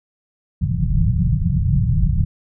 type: low-pass noise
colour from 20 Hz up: white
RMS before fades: -17 dBFS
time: 0.61-2.25 s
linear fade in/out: 10 ms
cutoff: 180 Hz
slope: 96 dB/octave
effects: none